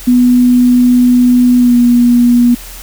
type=tone with pitch glide; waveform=sine; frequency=246.9 to 241.4 Hz; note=B3 to B3; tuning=0 to -39 cents; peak=-4 dBFS; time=0.07-2.55 s; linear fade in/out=10 ms; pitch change=-39 cents; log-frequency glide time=1.58-1.76 s; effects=added 42 Hz sine -30 dBFS peak until 2.82 s + white hiss -31 dBFS RMS until 2.82 s